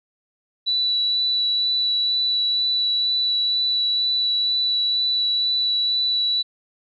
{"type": "tone with vibrato", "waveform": "sine", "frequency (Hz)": 3950, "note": "B7", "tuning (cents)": 0, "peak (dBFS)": -18, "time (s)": [0.66, 6.43], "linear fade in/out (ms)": 20, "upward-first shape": "sine", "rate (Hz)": 2.1, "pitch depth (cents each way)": 9, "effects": []}